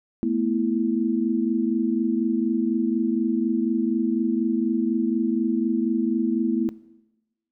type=chord; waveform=sine; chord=A suspended second; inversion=none; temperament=equal with one note detuned; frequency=220 / 244.1 / 329.6 Hz; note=A3 / B3 / E4; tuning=0 / -20 / 0 cents; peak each=-26 / -24 / -25 dBFS; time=0.23-6.69 s; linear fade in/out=0 ms; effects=noise-tail reverb RT60 1.0 s tail -19 dB re dry

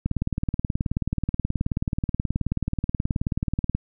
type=click train; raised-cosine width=5 ms; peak=-11 dBFS; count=70; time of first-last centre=0.06-3.75 s; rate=18.7 Hz; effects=none

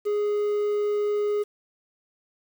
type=tone with quantisation; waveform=triangle; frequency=415.3 Hz; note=G#4; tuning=in tune; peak=-20 dBFS; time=0.05-1.44 s; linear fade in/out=20 ms; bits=8; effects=none

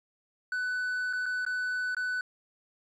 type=tone with dropouts; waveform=triangle; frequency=1496 Hz; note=F#6; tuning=19 cents sharp; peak=-27 dBFS; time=0.52-2.21 s; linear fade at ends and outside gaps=2 ms; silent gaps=1.129-1.133 / 1.258-1.262 / 1.451-1.464 / 1.948-1.967 s; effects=resampled to 22050 Hz

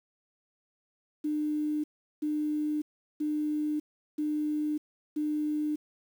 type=tone bursts; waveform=sine; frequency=301.3 Hz; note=D4; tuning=44 cents sharp; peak=-27 dBFS; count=5; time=1.24-5.76 s; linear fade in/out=10 ms; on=600 ms; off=380 ms; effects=9-bit

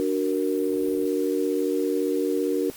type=chord; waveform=sine; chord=D augmented; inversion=none; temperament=equal with one note detuned; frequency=293.7 / 371.5 / 466.2 Hz; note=D4 / F#4 / A#4; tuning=0 / +7 / 0 cents; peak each=-26 dBFS; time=0-2.7 s; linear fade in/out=0 ms; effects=white hiss -45 dBFS RMS until 2.76 s + Opus 32 kbps

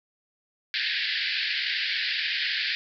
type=band-pass noise; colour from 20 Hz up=pink; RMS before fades=-28 dBFS; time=0.74-2.75 s; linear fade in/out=0 ms; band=1600 to 4900 Hz; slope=96 dB/octave; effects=none

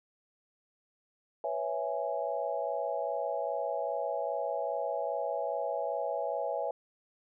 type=chord; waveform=sine; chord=C# minor seventh; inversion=third; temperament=equal with one note detuned; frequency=491.9 / 554.4 / 659.3 / 830.6 Hz; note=B4 / C#5 / E5 / G#5; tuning=-7 / 0 / 0 / 0 cents; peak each=-38 / -35 / -35 / -37 dBFS; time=1.44-6.71 s; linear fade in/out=2 ms; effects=none

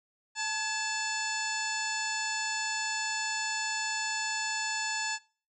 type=harmonic tone with a mistuned harmonic; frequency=880 Hz; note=A5; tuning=in tune; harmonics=1 / 2 / 3 / 4 / 5 / 6 / 7 / 8 / 9; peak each=-37 / -35 / -38 / -43 / -39 / -42 / -49 / -38 / -48 dBFS; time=0.35-5.19 s; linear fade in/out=50 ms; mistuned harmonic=2; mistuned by=-65 cents; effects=noise-tail reverb RT60 0.4 s tail -23 dB re dry

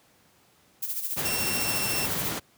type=noise with tremolo; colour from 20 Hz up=violet; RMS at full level=-29 dBFS; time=0.82-2.32 s; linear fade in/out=10 ms; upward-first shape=sine; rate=14 Hz; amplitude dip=60%
type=noise; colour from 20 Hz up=pink; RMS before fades=-31 dBFS; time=1.16-2.4 s; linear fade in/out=20 ms
type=tone with pitch glide; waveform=15% pulse; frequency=2721 to 2704 Hz; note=F7 to E7; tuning=-46 to +43 cents; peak=-22 dBFS; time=1.25-2.06 s; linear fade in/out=5 ms; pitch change=-11 cents; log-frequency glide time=1.63-1.69 s
effects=pink hiss -61 dBFS RMS until 2.57 s + high-pass 100 Hz 12 dB/octave

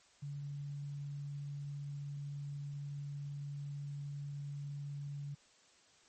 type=tone; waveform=sine; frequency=143 Hz; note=D3; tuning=46 cents flat; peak=-40 dBFS; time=0.22-5.35 s; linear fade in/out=10 ms; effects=white hiss -66 dBFS RMS until 6.08 s + MP3 32 kbps

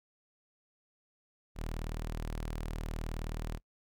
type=tone; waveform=sawtooth; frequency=39.28 Hz; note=D#1; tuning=17 cents sharp; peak=-32 dBFS; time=1.55-3.6 s; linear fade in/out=50 ms; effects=noise-tail reverb RT60 0.1 s tail -23 dB re dry

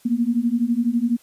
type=beating tone pair; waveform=sine; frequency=230 / 242 Hz; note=A#3 / B3; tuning=-23 / -35 cents; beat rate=12 Hz; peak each=-21 / -20 dBFS; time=0.05-1.17 s; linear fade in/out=10 ms; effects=white hiss -55 dBFS RMS until 1.22 s + resampled to 32000 Hz

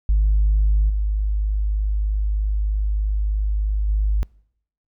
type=tone with level steps; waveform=sine; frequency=51.6 Hz; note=G#1; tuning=10 cents flat; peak=-12 / -17 / -15 dBFS; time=0.09-4.23 s; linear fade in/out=0 ms; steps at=0.89 / 3.88 s; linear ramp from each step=10 ms; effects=noise-tail reverb RT60 0.7 s tail -26 dB re dry + tanh soft clip ceiling -10 dBFS

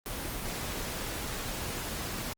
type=noise; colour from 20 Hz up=pink; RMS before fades=-36 dBFS; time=0.06-2.33 s; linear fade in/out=0 ms; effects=Opus 24 kbps

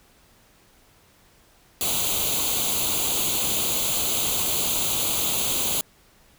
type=noise with comb filter; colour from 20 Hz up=white; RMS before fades=-24 dBFS; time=1.81-5.81 s; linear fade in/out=0 ms; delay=0.28 ms; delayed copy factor=+0.8; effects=pink hiss -57 dBFS RMS until 6.38 s

